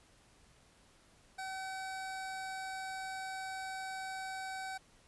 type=tone; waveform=25% pulse; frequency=762 Hz; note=G5; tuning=49 cents flat; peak=-36 dBFS; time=1.38-4.78 s; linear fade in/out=10 ms; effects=pink hiss -65 dBFS RMS until 5.07 s + resampled to 24000 Hz